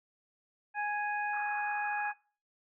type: harmonic tone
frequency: 830.6 Hz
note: G#5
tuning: in tune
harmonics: 1 / 2 / 3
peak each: -33 / -35 / -41 dBFS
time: 0.74-2.14 s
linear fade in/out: 50 ms
type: band-pass noise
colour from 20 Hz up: pink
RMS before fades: -48 dBFS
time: 1.33-2.12 s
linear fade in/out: 5 ms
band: 1100 to 1600 Hz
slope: 48 dB/octave
effects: noise-tail reverb RT60 0.4 s tail -22 dB re dry